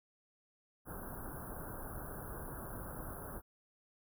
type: band-stop noise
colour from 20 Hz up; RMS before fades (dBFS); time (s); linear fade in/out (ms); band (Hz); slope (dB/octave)
pink; -45; 0.85-3.42; 50; 1600 to 10000; 96
effects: none